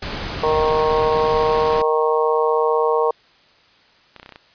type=noise; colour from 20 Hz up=pink; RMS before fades=-27 dBFS; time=0.02-1.82 s; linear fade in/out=5 ms
type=harmonic tone; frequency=155.56 Hz; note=D#3; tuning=in tune; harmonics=3 / 4 / 5 / 6 / 7; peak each=-17 / -24 / -26 / -23 / -23 dBFS; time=0.43-3.11 s; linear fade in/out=5 ms
type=clicks; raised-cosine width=0.3 ms; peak=-22 dBFS; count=7; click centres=4.163 / 4.198 / 4.23 / 4.261 / 4.292 / 4.323 / 4.359 s
effects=white hiss -53 dBFS RMS until 4.54 s + resampled to 11025 Hz